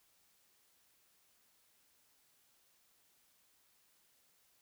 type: silence
effects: white hiss -72 dBFS RMS until 4.61 s